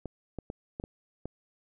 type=clicks; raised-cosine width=2 ms; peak=-23 dBFS; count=6; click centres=0.057 / 0.387 / 0.501 / 0.799 / 0.839 / 1.256 s; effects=none